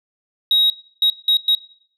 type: tone bursts at uneven times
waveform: sine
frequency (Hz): 3800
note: A#7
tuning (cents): +33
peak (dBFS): -10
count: 4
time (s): 0.51-0.7 / 1.02-1.1 / 1.28-1.37 / 1.48-1.55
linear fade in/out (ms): 2
effects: noise-tail reverb RT60 0.6 s tail -20 dB re dry + tanh soft clip ceiling -10 dBFS